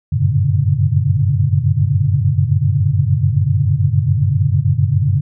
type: tone cluster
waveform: sine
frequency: 92.9 / 99.9 / 116.2 / 137.4 / 145.7 Hz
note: F#2 / G2 / A#2 / C#3 / D3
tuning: +7 / +33 / -5 / -15 / -13 cents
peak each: -18 dBFS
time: 0.12-5.21 s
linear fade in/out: 10 ms
effects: none